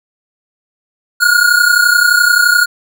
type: tone pair together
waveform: square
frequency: 1424.4 / 1456 Hz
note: F6 / F#6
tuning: +34 / -28 cents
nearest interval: unison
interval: 38 cents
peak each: -11 dBFS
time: 1.2-2.66 s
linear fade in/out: 20 ms
effects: none